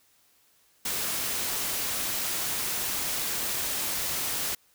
white noise, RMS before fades -30 dBFS, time 0.85-4.55 s, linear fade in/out 5 ms, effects white hiss -64 dBFS RMS until 4.74 s

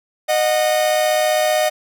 45% pulse tone pair together, 616 / 731.5 Hz, D#5 / F#5, -17 / -20 cents, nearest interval minor third, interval 297 cents, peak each -16 / -20 dBFS, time 0.28-1.7 s, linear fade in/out 20 ms, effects none

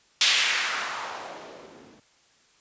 violet noise with low-pass filter sweep, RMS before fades -28 dBFS, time 0.21-2 s, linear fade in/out 2 ms, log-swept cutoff 3400 to 230 Hz, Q 1.5, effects white hiss -61 dBFS RMS until 2.6 s + resampled to 16000 Hz

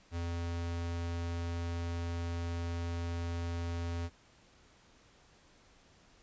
square tone, 85.2 Hz, F2, 42 cents flat, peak -35 dBFS, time 0.11-4.1 s, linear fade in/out 50 ms, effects pink hiss -63 dBFS RMS until 6.22 s + resampled to 16000 Hz

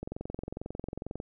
click train, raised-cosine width 2 ms, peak -23 dBFS, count 27, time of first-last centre 0.03-1.201 s, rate 22.2 Hz, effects none

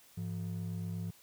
triangle ring-modulated tone, 137.5 Hz, C#3, 14 cents flat, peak -30 dBFS, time 0.17-1.11 s, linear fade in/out 10 ms, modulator 34.1 Hz, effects tanh soft clip ceiling -26 dBFS + white hiss -61 dBFS RMS until 1.22 s

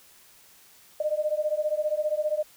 sine beating tone pair, 601 / 616 Hz, D5 / D#5, +40 / -17 cents, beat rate 15 Hz, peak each -27 dBFS, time 1-2.43 s, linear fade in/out 5 ms, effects white hiss -55 dBFS RMS until 2.56 s

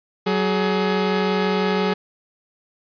sawtooth tone pair together, 187.67 / 421.3 Hz, F#3 / G#4, +25 / +25 cents, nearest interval octave + major second, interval 1400 cents, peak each -17 dBFS, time 0.26-1.94 s, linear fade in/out 10 ms, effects resampled to 11025 Hz

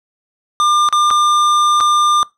square tone with dropouts, 1200 Hz, D6, 37 cents sharp, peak -11 dBFS, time 0.6-2.23 s, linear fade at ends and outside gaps 0 ms, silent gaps 0.888-0.926 / 1.104-1.11 / 1.803-1.808 s, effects noise-tail reverb RT60 0.2 s tail -21 dB re dry + low-pass 7000 Hz 12 dB/octave

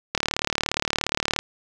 click train, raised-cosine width 0.2 ms, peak -4 dBFS, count 47, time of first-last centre 0.15-1.39 s, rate 37.1 Hz, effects none

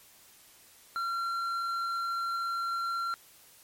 triangle tone with hard clipping, 1369 Hz, F6, 35 cents flat, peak -31 dBFS, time 0.96-3.14 s, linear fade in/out 0 ms, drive 9 dB, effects white hiss -57 dBFS RMS until 3.63 s + MP3 64 kbps

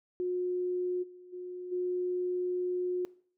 sine tone with level steps, 360.8 Hz, F#4, 44 cents flat, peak -29 / -49 / -38 / -29 dBFS, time 0.2-3.05 s, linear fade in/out 0 ms, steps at 1.02 / 1.32 / 1.71 s, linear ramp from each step 20 ms, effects noise-tail reverb RT60 0.5 s tail -20 dB re dry

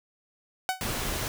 sawtooth tone with exponential decay, 750 Hz, F#5, 23 cents sharp, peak -18 dBFS, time 0.69-0.84 s, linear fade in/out 0 ms, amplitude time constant 32 ms
pink noise, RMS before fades -31 dBFS, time 0.81-1.28 s, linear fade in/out 0 ms
effects none

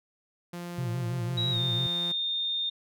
sawtooth tone, 174.2 Hz, F3, 4 cents flat, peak -32 dBFS, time 0.53-2.12 s, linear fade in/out 5 ms
triangle tone with vibrato, 122 Hz, B2, 21 cents flat, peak -27 dBFS, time 0.78-1.87 s, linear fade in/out 5 ms, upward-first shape sine, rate 6 Hz, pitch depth 140 cents each way
sine tone with pitch glide, 3855 to 3643 Hz, B7 to A#7, -43 to -41 cents, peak -27 dBFS, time 1.37-2.7 s, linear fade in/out 10 ms, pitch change -98 cents, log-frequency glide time 1.51-1.6 s
effects none

